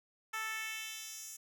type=tone with high-pass filter sweep; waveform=10% pulse; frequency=440 Hz; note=A4; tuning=in tune; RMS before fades=-42 dBFS; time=0.33-1.37 s; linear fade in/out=10 ms; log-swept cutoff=1200 to 7500 Hz; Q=1.5; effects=none